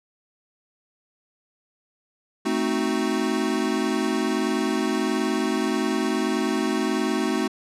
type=chord; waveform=square; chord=A diminished seventh; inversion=none; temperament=equal; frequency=220 / 261.6 / 311.1 / 370 Hz; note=A3 / C4 / Eb4 / Gb4; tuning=0 / 0 / 0 / 0 cents; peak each=-28 dBFS; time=2.45-7.48 s; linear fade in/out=10 ms; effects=low-pass 9000 Hz 12 dB/octave